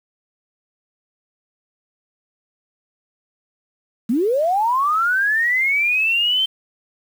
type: linear sweep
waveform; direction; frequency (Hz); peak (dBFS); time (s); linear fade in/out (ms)
sine; up; 207.7 to 3136; -15; 4.09-6.46; 10
effects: 7-bit